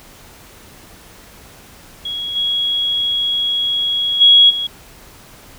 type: tone with level steps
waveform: sine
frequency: 3322 Hz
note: G#7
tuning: in tune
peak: -21 / -15 / -5 / -18 dBFS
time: 2.05-4.67 s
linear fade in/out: 5 ms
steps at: 2.35 / 4.2 / 4.49 s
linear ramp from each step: 20 ms
effects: pink hiss -42 dBFS RMS until 5.58 s